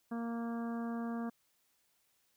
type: harmonic tone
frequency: 232.6 Hz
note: A#3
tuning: 4 cents flat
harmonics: 1 / 2 / 3 / 4 / 5 / 6 / 7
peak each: -36 / -47 / -47 / -53 / -50 / -56 / -55 dBFS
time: 0.11-1.3 s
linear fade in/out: 10 ms
effects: white hiss -75 dBFS RMS until 2.36 s